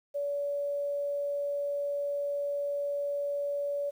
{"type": "tone", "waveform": "sine", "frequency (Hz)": 571, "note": "D5", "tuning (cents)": -49, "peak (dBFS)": -29, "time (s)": [0.14, 3.91], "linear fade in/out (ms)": 20, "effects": ["10-bit"]}